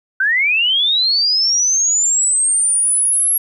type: linear sweep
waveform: sine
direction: up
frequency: 1500 to 11340 Hz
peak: -12 dBFS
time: 0.2-3.38 s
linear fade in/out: 5 ms
effects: 9-bit